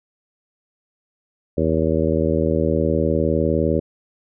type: harmonic tone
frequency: 79.7 Hz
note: D#2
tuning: 42 cents sharp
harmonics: 1 / 2 / 3 / 4 / 5 / 6 / 7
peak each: -24 / -24 / -24 / -24 / -24 / -24 / -24 dBFS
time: 1.57-3.8 s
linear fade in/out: 10 ms
effects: none